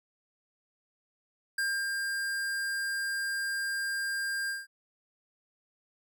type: tone with ADSR envelope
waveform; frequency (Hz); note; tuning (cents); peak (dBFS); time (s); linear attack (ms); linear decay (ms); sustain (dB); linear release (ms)
square; 1600; G6; +35; -28; 1.58-4.67; 5; 270; -3; 180
effects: none